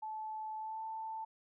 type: tone with pitch glide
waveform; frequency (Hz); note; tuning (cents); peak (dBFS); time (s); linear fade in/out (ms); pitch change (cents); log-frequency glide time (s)
sine; 869 to 885.2; A5 to A5; -22 to +10; -39; 0.02-1.25; 10; +32; 0.57-0.82
effects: none